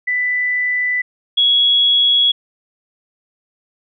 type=tone pair in turn; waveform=sine; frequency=1988 / 3343 Hz; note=B6 / G#7; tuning=+11 / +11 cents; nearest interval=major sixth; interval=900 cents; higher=second; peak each=-15 / -10 dBFS; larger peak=second; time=0.07-1.02 / 1.37-2.32 s; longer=neither; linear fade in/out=10 ms; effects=none